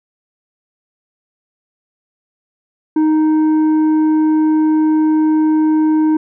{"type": "tone with tanh clipping", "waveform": "sine", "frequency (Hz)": 311.1, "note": "D#4", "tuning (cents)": 0, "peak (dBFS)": -11, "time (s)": [2.96, 6.17], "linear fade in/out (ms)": 5, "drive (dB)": 6, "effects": []}